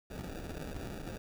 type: noise with sample-and-hold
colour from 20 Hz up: pink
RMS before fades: -42 dBFS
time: 0.1-1.18 s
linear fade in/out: 10 ms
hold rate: 1050 Hz
effects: none